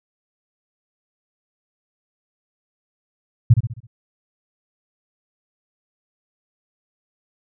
sine tone with echo, 116.54 Hz, A#2, in tune, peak -5 dBFS, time 3.5-3.54 s, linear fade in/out 10 ms, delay 66 ms, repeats 5, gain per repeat -7 dB, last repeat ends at 3.87 s, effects none

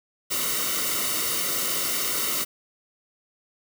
white noise with comb filter, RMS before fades -26 dBFS, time 0.3-2.45 s, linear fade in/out 20 ms, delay 1.2 ms, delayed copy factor -0.75, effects none

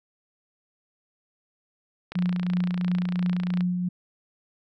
click train, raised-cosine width 0.3 ms, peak -20 dBFS, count 44, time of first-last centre 2.12-3.608 s, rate 28.9 Hz
sine tone with tremolo, 179.1 Hz, F3, 44 cents sharp, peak -21 dBFS, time 2.15-3.89 s, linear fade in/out 10 ms, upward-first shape sine, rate 2.9 Hz, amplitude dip 35%
effects none

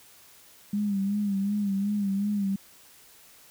sine tone with vibrato, 201.3 Hz, G3, 46 cents sharp, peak -24 dBFS, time 0.73-2.56 s, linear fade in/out 5 ms, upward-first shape sine, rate 2.7 Hz, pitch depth 60 cents each way, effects white hiss -54 dBFS RMS until 3.5 s

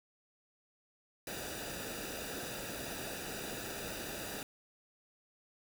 pink noise with comb filter, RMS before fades -42 dBFS, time 1.27-4.43 s, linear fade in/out 2 ms, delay 0.93 ms, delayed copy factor -0.7, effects none

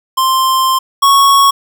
square tone pair in turn, 1050 / 1107.5 Hz, C6 / C#6, +6 / -2 cents, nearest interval minor second, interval 92 cents, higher second, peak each -10 / -6 dBFS, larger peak second, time 0.17-0.79 / 1.02-1.51 s, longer first, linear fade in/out 10 ms, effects 8-bit

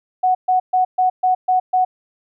sine tone bursts, 740 Hz, F#5, in tune, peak -12 dBFS, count 7, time 0.23-1.85 s, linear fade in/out 10 ms, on 120 ms, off 130 ms, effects none

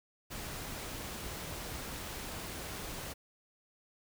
pink noise, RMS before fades -42 dBFS, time 0.3-3.14 s, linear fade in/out 20 ms, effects none

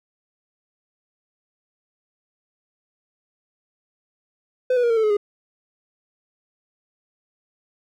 triangle tone with pitch steps, 507 / 489.7 / 473 / 456.9 / 441.4 / 426.3 / 411.8 Hz, B4 / B4 / A#4 / A#4 / A4 / G#4 / G#4, +45 / -15 / +25 / -35 / +5 / +45 / -15 cents, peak -14 dBFS, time 4.7-5.169 s, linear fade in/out 5 ms, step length 67 ms, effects none

